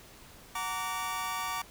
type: chord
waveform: sawtooth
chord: Gb augmented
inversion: none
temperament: just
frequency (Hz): 740 / 925 / 1156.2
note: Gb5 / Bb5 / D6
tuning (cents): 0 / -14 / -27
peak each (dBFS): -37 / -33 / -31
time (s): 0.55-1.62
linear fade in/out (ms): 5
effects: pink hiss -53 dBFS RMS until 1.7 s